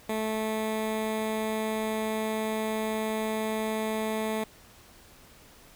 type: tone with notch filter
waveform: 15% pulse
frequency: 218.5 Hz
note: A3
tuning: 12 cents flat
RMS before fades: -30 dBFS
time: 0.09-4.44 s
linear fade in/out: 5 ms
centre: 5300 Hz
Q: 1.8
effects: pink hiss -54 dBFS RMS until 5.75 s